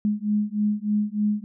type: beating tone pair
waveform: sine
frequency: 207.7 / 211 Hz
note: G#3 / G#3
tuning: 0 / +28 cents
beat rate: 3.3 Hz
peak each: -24 dBFS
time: 0.05-1.44 s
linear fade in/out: 0 ms
effects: none